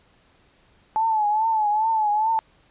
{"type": "tone with vibrato", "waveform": "sine", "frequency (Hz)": 865, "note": "A5", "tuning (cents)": -30, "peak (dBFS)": -18, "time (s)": [0.96, 2.39], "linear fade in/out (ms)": 0, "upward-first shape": "triangle", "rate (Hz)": 2.4, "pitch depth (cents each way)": 87, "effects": ["pink hiss -59 dBFS RMS until 2.7 s", "resampled to 8000 Hz"]}